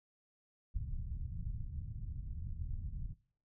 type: low-pass noise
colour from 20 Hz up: pink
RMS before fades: -41 dBFS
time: 0.74-3.14 s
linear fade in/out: 10 ms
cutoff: 130 Hz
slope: 24 dB/octave
effects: noise-tail reverb RT60 0.5 s tail -21 dB re dry